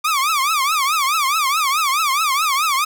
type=tone with vibrato; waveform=sawtooth; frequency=1174.7 Hz; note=D6; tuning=in tune; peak=-12 dBFS; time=0.04-2.85 s; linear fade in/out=10 ms; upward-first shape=triangle; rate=4.7 Hz; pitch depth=220 cents each way; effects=none